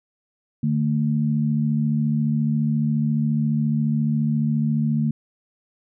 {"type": "tone pair together", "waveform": "sine", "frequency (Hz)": [149.3, 223.7], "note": ["D3", "A3"], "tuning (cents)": [29, 29], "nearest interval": "perfect fifth", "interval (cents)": 700, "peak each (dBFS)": -21, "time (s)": [0.63, 5.11], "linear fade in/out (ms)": 5, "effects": []}